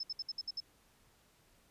sine tone bursts, 5250 Hz, E8, 8 cents flat, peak -36 dBFS, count 7, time 0-0.603 s, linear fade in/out 5 ms, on 33 ms, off 62 ms, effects pink hiss -68 dBFS RMS until 1.7 s + resampled to 32000 Hz

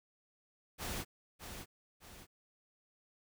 pink noise with echo, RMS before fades -40 dBFS, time 0.78-1.05 s, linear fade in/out 50 ms, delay 610 ms, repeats 2, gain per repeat -7 dB, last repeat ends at 2.27 s, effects none

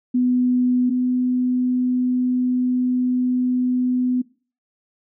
sine tone pair in turn, 249.3 / 250.9 Hz, B3 / B3, +16 / +28 cents, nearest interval unison, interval 12 cents, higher second, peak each -15 / -17 dBFS, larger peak first, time 0.14-0.9 / 0.9-4.22 s, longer second, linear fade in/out 10 ms, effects noise-tail reverb RT60 0.4 s tail -21 dB re dry

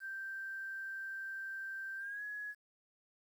sine tone with pitch glide, 1568 to 1680.5 Hz, G6 to G#6, 0 to +20 cents, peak -40 dBFS, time 0-2.55 s, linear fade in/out 50 ms, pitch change +120 cents, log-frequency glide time 1.97-2.23 s, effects 11-bit

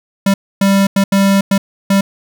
square tone bursts at uneven times, 196.6 Hz, G3, 5 cents sharp, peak -9 dBFS, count 6, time 0.26-0.34 / 0.61-0.87 / 0.96-1.04 / 1.12-1.41 / 1.51-1.58 / 1.9-2.01 s, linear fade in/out 5 ms, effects none

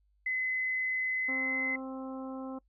sine tone with pitch glide, 2032 to 2050 Hz, B6 to C7, +49 to -36 cents, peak -29 dBFS, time 0.26-1.76 s, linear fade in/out 5 ms, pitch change +15 cents, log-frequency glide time 1.16-1.55 s
harmonic tone, 263.4 Hz, C4, 12 cents sharp, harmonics 1 / 2 / 3 / 4 / 5, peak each -38 / -44 / -48 / -50 / -52 dBFS, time 1.28-2.59 s, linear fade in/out 10 ms
effects noise-tail reverb RT60 0.1 s tail -23 dB re dry + added 50 Hz sine -67 dBFS peak until 2.68 s

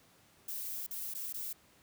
violet noise with dropouts, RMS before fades -40 dBFS, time 0.48-1.53 s, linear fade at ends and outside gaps 5 ms, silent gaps 0.866-0.908 / 1.139-1.148 / 1.328-1.34 s, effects pink hiss -64 dBFS RMS until 1.82 s + high-pass 80 Hz 12 dB/octave

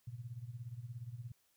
sine tone with tremolo, 119.3 Hz, A#2, 41 cents sharp, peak -40 dBFS, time 0.07-1.32 s, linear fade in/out 5 ms, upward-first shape sine, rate 17 Hz, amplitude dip 80%, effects white hiss -75 dBFS RMS until 1.56 s

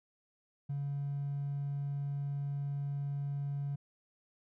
triangle tone with hard clipping, 141.4 Hz, C#3, 35 cents sharp, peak -34 dBFS, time 0.69-3.76 s, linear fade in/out 10 ms, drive 4 dB, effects none

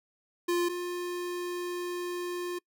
square tone pair in turn, 349.2 / 353.9 Hz, F4 / F4, 0 / +23 cents, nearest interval unison, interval 23 cents, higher second, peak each -26 / -33 dBFS, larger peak first, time 0.48-0.69 / 0.69-2.59 s, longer second, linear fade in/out 10 ms, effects noise-tail reverb RT60 0.1 s tail -25 dB re dry

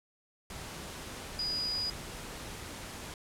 sine tone in noise, 4920 Hz, D#8, 20 cents flat, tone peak -31 dBFS, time 1.39-1.9 s, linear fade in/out 2 ms, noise pink, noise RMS -43 dBFS, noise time 0.5-3.14 s, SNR +9 dB, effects low-pass 11000 Hz 12 dB/octave

